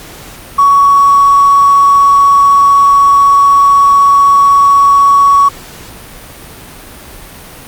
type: tone with hard clipping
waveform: triangle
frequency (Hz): 1121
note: C#6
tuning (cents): +19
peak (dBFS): -3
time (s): 0.58-5.49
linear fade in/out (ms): 10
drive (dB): 3
effects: pink hiss -31 dBFS RMS until 7.67 s + Opus 48 kbps